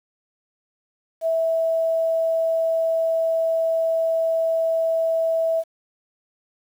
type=tone with quantisation; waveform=sine; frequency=654 Hz; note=E5; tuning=14 cents flat; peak=-18 dBFS; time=1.21-5.64 s; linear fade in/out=50 ms; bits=8; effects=none

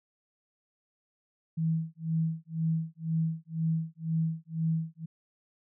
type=tone with tremolo; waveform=sine; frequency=161.9 Hz; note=E3; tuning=31 cents flat; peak=-24 dBFS; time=1.57-5.06 s; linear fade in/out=10 ms; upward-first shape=sine; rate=2 Hz; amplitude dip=100%; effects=none

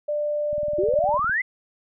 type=tone; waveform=sine; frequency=593 Hz; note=D5; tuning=17 cents sharp; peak=-22 dBFS; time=0.08-1.18 s; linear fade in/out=10 ms
type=click train; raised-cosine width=5 ms; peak=-28 dBFS; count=16; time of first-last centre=0.53-1.295 s; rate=19.6 Hz
type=exponential sweep; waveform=sine; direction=up; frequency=340 to 2116 Hz; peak=-20 dBFS; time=0.78-1.42 s; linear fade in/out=10 ms
effects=none

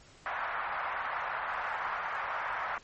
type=band-pass noise; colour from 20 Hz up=white; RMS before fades=-35 dBFS; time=0.26-2.78 s; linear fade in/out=0 ms; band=730 to 1600 Hz; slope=24 dB/octave; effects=pink hiss -57 dBFS RMS until 2.83 s + MP3 32 kbps

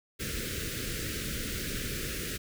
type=band-stop noise; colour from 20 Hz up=pink; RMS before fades=-35 dBFS; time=0.19-2.38 s; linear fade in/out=20 ms; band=520 to 1400 Hz; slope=48 dB/octave; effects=none

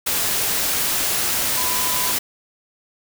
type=tone in noise; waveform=sine; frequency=1000 Hz; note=B5; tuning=21 cents sharp; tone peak=-28 dBFS; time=1.57-2.12 s; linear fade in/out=10 ms; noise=white; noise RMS=-21 dBFS; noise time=0.06-2.19 s; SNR=-10 dB; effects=none

